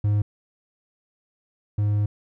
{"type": "tone pair in turn", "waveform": "triangle", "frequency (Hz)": [103.83, 103.83], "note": ["G#2", "G#2"], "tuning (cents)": [0, 0], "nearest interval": "unison", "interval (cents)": 0, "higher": "neither", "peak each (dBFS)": [-16, -17], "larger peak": "first", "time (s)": [[0.04, 0.22], [1.78, 2.06]], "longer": "second", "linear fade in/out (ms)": 5, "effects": []}